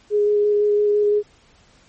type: tone with vibrato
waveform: sine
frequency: 415.3 Hz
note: G#4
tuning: in tune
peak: -14 dBFS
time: 0.1-1.23 s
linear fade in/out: 50 ms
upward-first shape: square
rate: 5.9 Hz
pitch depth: 8 cents each way
effects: pink hiss -54 dBFS RMS until 1.88 s + MP3 32 kbps